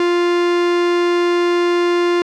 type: tone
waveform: 45% pulse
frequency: 349.2 Hz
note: F4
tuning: in tune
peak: -13 dBFS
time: 0-2.22 s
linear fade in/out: 2 ms
effects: low-pass 4000 Hz 12 dB/octave